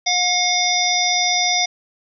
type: harmonic tone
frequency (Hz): 719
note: F#5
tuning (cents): -50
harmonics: 1 / 3 / 5 / 7 / 8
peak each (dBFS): -22 / -22 / -22 / -22 / -22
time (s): 0.06-1.66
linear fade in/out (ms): 10
effects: none